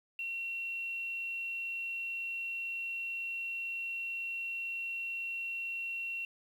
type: tone with quantisation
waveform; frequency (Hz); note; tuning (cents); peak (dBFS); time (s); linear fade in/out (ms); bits
sine; 2729; F7; -41; -35; 0.19-6.25; 2; 10
effects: none